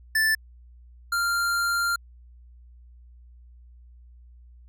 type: tone pair in turn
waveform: square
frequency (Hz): 1760 / 1390.9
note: A6 / F6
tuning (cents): 0 / -7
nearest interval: major third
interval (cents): 407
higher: first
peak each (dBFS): -20 / -23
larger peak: first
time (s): 0.15-0.35 / 1.12-1.96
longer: second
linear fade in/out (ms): 5
effects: added 60 Hz sine -47 dBFS peak until 4.68 s